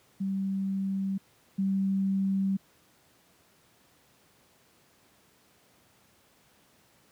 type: tone pair in turn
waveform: sine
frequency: 193.8 / 193.8 Hz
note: G3 / G3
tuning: -20 / -20 cents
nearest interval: unison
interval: 0 cents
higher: neither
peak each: -27 / -24 dBFS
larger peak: second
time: 0.2-1.18 / 1.58-2.57 s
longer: second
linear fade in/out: 10 ms
effects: pink hiss -63 dBFS RMS until 7.11 s + high-pass 100 Hz 12 dB/octave